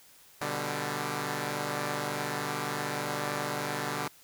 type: chord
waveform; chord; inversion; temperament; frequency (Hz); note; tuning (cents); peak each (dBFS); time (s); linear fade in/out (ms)
5% pulse; G major; first; equal; 123.47 / 146.83 / 196; B2 / D3 / G3; 0 / 0 / 0; -26 / -22 / -26; 0.41-4.08; 5
effects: white hiss -57 dBFS RMS until 4.23 s